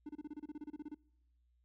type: tone bursts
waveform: triangle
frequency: 298.3 Hz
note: D4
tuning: 27 cents sharp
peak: -40 dBFS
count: 15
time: 0.06-0.946 s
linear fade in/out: 5 ms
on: 32 ms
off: 29 ms
effects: noise-tail reverb RT60 0.9 s tail -26 dB re dry + added 60 Hz sine -70 dBFS peak until 1.64 s